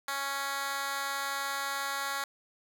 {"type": "tone with high-pass filter", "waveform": "10% pulse", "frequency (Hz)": 277.2, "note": "C#4", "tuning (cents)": 0, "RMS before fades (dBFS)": -34, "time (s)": [0.08, 2.24], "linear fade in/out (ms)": 2, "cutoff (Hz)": 1100, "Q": 0.88, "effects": []}